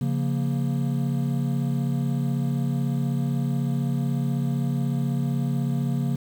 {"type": "chord", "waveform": "triangle", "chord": "Bb minor", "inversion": "first", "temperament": "equal", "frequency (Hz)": [138.59, 174.61, 233.1], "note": ["Db3", "F3", "Bb3"], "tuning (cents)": [0, 0, 0], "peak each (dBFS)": [-22, -28, -26], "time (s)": [0.01, 6.16], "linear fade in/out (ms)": 5, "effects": ["8-bit"]}